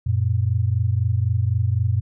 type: tone pair together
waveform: sine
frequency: 92.67 / 116.6 Hz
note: F#2 / A#2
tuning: +3 / +1 cents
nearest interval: major third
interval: 398 cents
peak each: -20 / -20 dBFS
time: 0.06-2.01 s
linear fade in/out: 10 ms
effects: none